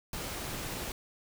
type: noise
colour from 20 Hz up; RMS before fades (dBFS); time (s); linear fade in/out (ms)
pink; -38; 0.13-0.92; 2
effects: none